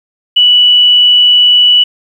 sine tone, 2954 Hz, F#7, 3 cents flat, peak -3 dBFS, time 0.36-1.84 s, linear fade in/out 10 ms, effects 7-bit

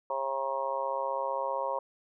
harmonic tone, 135.4 Hz, C#3, 40 cents flat, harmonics 3 / 4 / 5 / 6 / 7 / 8, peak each -44 / -33 / -40 / -42 / -33 / -38 dBFS, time 0.1-1.79 s, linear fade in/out 2 ms, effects none

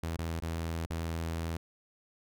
sawtooth tone with dropouts, 82.41 Hz, E2, in tune, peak -29 dBFS, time 0.03-1.57 s, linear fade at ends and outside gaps 5 ms, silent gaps 0.168-0.187 / 0.401-0.422 / 0.861-0.902 s, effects none

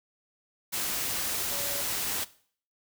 sine tone in noise, 569 Hz, C#5, 45 cents sharp, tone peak -40 dBFS, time 1.5-1.82 s, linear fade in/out 20 ms, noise white, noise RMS -31 dBFS, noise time 0.72-2.25 s, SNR -12 dB, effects noise-tail reverb RT60 0.5 s tail -18 dB re dry

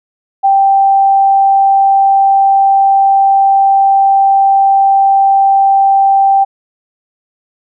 sine tone, 784 Hz, G5, in tune, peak -5 dBFS, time 0.43-6.45 s, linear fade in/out 20 ms, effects none

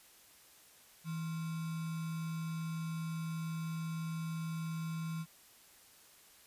sine tone with sample-and-hold, 162.9 Hz, E3, 20 cents flat, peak -36 dBFS, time 1.04-5.26 s, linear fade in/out 50 ms, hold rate 1225 Hz, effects white hiss -61 dBFS RMS until 6.46 s + resampled to 32000 Hz

